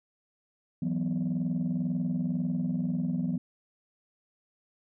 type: chord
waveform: sine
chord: E suspended second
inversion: none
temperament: equal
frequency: 164.81 / 185 / 246.9 Hz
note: E3 / F#3 / B3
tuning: 0 / 0 / 0 cents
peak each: -30 dBFS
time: 0.82-3.38 s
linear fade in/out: 5 ms
effects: tanh soft clip ceiling -22 dBFS